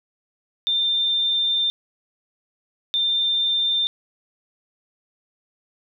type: tone bursts at uneven times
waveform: sine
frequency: 3592 Hz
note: A7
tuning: 35 cents sharp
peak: -18 dBFS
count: 2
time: 0.67-1.7 / 2.94-3.87 s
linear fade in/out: 0 ms
effects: none